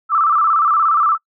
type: tone with vibrato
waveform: sine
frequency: 1244.5 Hz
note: D#6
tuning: in tune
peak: -11 dBFS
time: 0.09-1.18 s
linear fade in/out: 50 ms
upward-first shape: square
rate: 17 Hz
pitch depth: 94 cents each way
effects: noise-tail reverb RT60 0.1 s tail -26 dB re dry